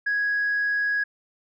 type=tone; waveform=sine; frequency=1661.2 Hz; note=G#6; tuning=in tune; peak=-20 dBFS; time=0.06-1.04 s; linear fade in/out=10 ms; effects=tanh soft clip ceiling -18 dBFS